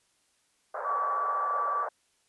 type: band-pass noise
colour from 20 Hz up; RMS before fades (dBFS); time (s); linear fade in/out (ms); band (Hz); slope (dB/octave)
pink; -36; 0.74-1.89; 5; 500 to 1500; 48
type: tone with pitch glide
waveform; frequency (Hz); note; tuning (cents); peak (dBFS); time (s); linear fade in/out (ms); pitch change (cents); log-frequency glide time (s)
sine; 1144 to 1154; D6 to D6; -46 to -31; -27; 0.83-1.87; 50; +15; 1.09-1.42
effects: white hiss -70 dBFS RMS until 2.28 s + resampled to 24000 Hz